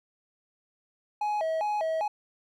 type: tone with vibrato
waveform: triangle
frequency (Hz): 734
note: F#5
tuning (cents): -14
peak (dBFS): -24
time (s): 1.21-2.08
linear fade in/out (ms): 5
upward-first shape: square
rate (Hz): 2.5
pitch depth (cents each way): 230
effects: none